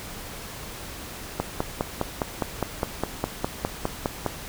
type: click train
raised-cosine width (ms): 1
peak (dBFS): -9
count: 15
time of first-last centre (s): 1.4-4.263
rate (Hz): 4.89
effects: pink hiss -38 dBFS RMS until 4.48 s